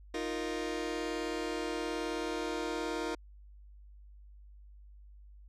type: chord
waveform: sawtooth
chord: Eb suspended second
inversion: none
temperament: just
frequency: 311.1 / 350 / 466.7 Hz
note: Eb4 / F4 / Bb4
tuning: 0 / +4 / +2 cents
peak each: -34 dBFS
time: 0.14-3.15 s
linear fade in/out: 5 ms
effects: added 50 Hz sine -51 dBFS peak until 5.48 s + low-pass 7000 Hz 12 dB/octave